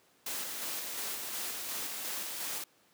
white noise with tremolo, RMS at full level -37 dBFS, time 0.26-2.64 s, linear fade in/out 5 ms, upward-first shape square, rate 2.8 Hz, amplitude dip 25%, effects pink hiss -66 dBFS RMS until 2.93 s + high-pass 200 Hz 12 dB/octave

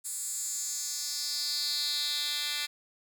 10% pulse tone with high-pass filter sweep, 293.7 Hz, D4, in tune, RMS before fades -33 dBFS, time 0.04-2.67 s, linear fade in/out 20 ms, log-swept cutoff 8700 to 2900 Hz, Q 3.6, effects none

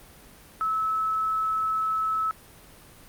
sine tone, 1300 Hz, E6, 24 cents flat, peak -23 dBFS, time 0.61-2.31 s, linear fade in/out 0 ms, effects pink hiss -50 dBFS RMS until 3.08 s + Opus 32 kbps

